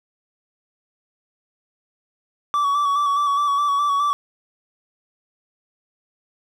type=tone with vibrato; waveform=triangle; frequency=1145 Hz; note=D6; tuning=44 cents flat; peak=-15 dBFS; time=2.54-4.13 s; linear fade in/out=0 ms; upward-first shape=square; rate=4.8 Hz; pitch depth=30 cents each way; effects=none

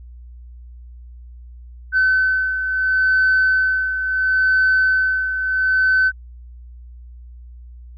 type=beating tone pair; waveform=sine; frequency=1522 / 1522.73 Hz; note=F#6 / F#6; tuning=+48 / +49 cents; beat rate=0.73 Hz; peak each=-14 / -21 dBFS; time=1.92-6.12 s; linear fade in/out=50 ms; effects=tanh soft clip ceiling -9 dBFS + added 60 Hz sine -36 dBFS peak until 7.97 s

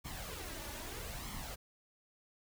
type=noise with flanger; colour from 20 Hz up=pink; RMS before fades=-44 dBFS; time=0.04-1.56 s; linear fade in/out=20 ms; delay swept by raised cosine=0.93 to 3.43 ms; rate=0.79 Hz; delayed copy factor=+0.6; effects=none

